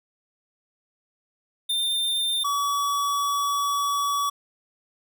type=tone pair in turn; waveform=square; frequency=3604 / 1138.2 Hz; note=A7 / C#6; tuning=+41 / +45 cents; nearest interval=octave + minor sixth; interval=1996 cents; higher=first; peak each=-23 dBFS; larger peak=neither; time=1.69-2.44 / 2.44-4.3 s; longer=second; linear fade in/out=10 ms; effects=none